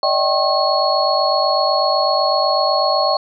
sine tone cluster, 585 / 633 / 774 / 1081 / 4336 Hz, D5 / D#5 / G5 / C#6 / C#8, -7 / +30 / -22 / -44 / -39 cents, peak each -20 dBFS, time 0.03-3.17 s, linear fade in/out 2 ms, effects none

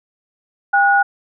sine tone pair together, 800 / 1455.4 Hz, G5 / F#6, +35 / -29 cents, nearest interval minor seventh, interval 1036 cents, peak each -13 dBFS, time 0.73-1.03 s, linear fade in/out 10 ms, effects none

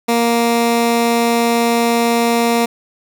15% pulse tone, 234 Hz, A#3, 7 cents sharp, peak -6 dBFS, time 0.08-2.66 s, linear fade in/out 10 ms, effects none

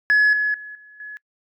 sine tone with level steps, 1697 Hz, G#6, 37 cents sharp, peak -10 / -17 / -33 / -43 / -32 dBFS, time 0.1-1.17 s, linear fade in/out 0 ms, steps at 0.33 / 0.54 / 0.75 / 1 s, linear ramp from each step 2 ms, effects noise-tail reverb RT60 0.1 s tail -25 dB re dry + tanh soft clip ceiling -11 dBFS

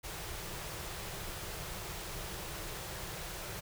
pink band-stop noise, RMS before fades -42 dBFS, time 0.03-3.61 s, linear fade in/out 20 ms, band 200 to 310 Hz, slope 96 dB/octave, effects none

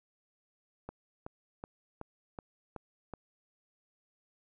click train, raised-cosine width 1 ms, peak -27 dBFS, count 7, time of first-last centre 0.89-3.137 s, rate 2.67 Hz, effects none

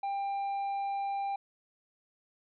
triangle tone, 794 Hz, G5, 22 cents sharp, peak -29 dBFS, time 0.03-1.36 s, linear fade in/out 5 ms, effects resampled to 11025 Hz

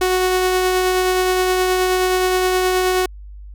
sawtooth tone with tremolo, 369 Hz, F#4, 5 cents flat, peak -10 dBFS, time 0.01-3.06 s, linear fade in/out 5 ms, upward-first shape triangle, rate 9.5 Hz, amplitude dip 25%, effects added 50 Hz sine -33 dBFS peak until 3.54 s

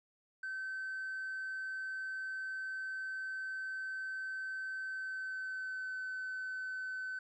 triangle tone with pitch glide, 1538 to 1520.3 Hz, G6 to F#6, -33 to +47 cents, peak -35 dBFS, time 0.43-7.19 s, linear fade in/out 5 ms, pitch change -20 cents, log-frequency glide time 4.86-5.97 s, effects tanh soft clip ceiling -34 dBFS + resampled to 22050 Hz

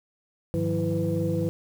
sine tone cluster, 102.4 / 155.3 / 179 / 331 / 499 Hz, G#2 / D#3 / F3 / E4 / B4, -24 / -3 / +43 / +7 / +18 cents, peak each -29 dBFS, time 0.54-1.49 s, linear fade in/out 0 ms, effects tanh soft clip ceiling -15 dBFS + 8-bit

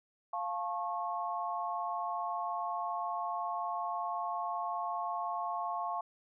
sine chord, F augmented, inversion none, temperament just, 698.5 / 873.1 / 1091.3 Hz, F5 / A5 / C#6, 0 / -14 / -27 cents, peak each -37 / -39 / -37 dBFS, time 0.33-6.01 s, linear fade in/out 5 ms, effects none

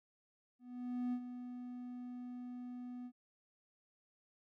triangle tone with ADSR envelope, 246.9 Hz, B3, in tune, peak -32 dBFS, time 0.59-3.12 s, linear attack 540 ms, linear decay 67 ms, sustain -10 dB, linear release 62 ms, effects none

